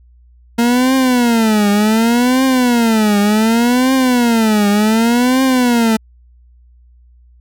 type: tone with vibrato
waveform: 40% pulse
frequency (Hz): 231.9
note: A#3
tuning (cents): -9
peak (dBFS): -9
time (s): 0.58-5.97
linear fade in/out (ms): 10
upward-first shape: triangle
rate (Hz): 0.67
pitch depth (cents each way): 240
effects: added 60 Hz sine -43 dBFS peak until 7.4 s